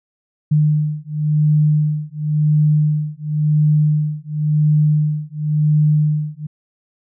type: beating tone pair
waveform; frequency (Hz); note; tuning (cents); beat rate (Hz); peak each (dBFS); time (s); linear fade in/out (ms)
sine; 150.9 / 151.84; D3 / D#3; +47 / -42; 0.94; -16; 0.51-6.47; 10
effects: none